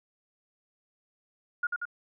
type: tone with echo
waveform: sine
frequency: 1427 Hz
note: F6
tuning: 37 cents sharp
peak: -25 dBFS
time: 1.63-1.67 s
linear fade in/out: 5 ms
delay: 92 ms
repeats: 2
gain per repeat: -3 dB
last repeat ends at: 1.854 s
effects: none